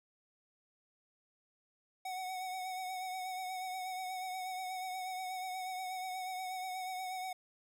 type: tone with vibrato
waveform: square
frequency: 744 Hz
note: F#5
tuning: 9 cents sharp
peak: -39 dBFS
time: 2.05-7.33 s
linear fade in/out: 5 ms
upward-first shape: triangle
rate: 8.3 Hz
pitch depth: 38 cents each way
effects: none